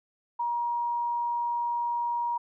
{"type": "tone", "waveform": "sine", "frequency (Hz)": 950, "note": "A#5", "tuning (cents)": 33, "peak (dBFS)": -26, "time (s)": [0.39, 2.38], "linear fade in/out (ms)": 10, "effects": []}